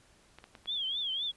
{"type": "clicks", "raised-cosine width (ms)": 0.3, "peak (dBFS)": -32, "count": 4, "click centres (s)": [0.386, 0.441, 0.552, 0.658]}
{"type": "tone with vibrato", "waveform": "sine", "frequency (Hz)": 3322, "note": "G#7", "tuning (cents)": 0, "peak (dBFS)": -31, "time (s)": [0.67, 1.32], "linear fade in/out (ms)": 20, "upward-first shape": "triangle", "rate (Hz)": 3.9, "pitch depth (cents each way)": 160}
{"effects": ["pink hiss -63 dBFS RMS until 1.36 s", "resampled to 24000 Hz"]}